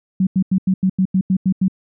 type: tone bursts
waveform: sine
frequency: 188.1 Hz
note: F#3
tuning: 29 cents sharp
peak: -12 dBFS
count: 10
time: 0.2-1.682 s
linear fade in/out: 5 ms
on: 69 ms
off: 88 ms
effects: none